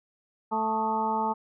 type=harmonic tone with a mistuned harmonic; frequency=220 Hz; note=A3; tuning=in tune; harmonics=1 / 2 / 3 / 4 / 5 / 6; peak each=-33 / -35 / -38 / -26 / -35 / -37 dBFS; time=0.51-1.34 s; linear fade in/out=20 ms; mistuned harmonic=6; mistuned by=-93 cents; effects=none